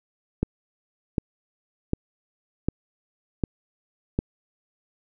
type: click train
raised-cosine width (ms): 3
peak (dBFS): -9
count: 6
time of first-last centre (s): 0.43-4.189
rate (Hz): 1.33
effects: none